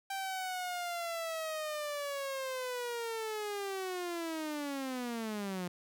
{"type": "linear sweep", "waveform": "sawtooth", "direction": "down", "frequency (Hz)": [784, 174.61], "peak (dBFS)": -32, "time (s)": [0.1, 5.68], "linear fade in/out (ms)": 5, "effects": []}